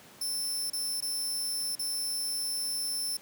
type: tone with dropouts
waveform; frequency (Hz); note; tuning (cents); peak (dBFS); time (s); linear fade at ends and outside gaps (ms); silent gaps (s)
20% pulse; 5330; E8; +18; -25; 0.21-3.17; 5; 0.701-0.731 / 1.006-1.023 / 1.754-1.792
effects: pink hiss -53 dBFS RMS until 3.21 s + high-pass 150 Hz 12 dB/octave